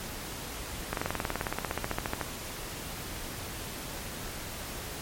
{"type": "slowing click train", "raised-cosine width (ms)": 0.5, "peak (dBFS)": -14, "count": 23, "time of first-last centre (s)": [0.93, 2.213], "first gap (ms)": 42, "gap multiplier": 1.03, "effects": ["pink hiss -39 dBFS RMS until 5.01 s", "MP3 64 kbps"]}